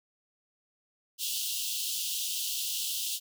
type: high-pass noise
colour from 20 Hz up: pink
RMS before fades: -33 dBFS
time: 1.18-3.2 s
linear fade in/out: 50 ms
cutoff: 2800 Hz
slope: 96 dB/octave
effects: none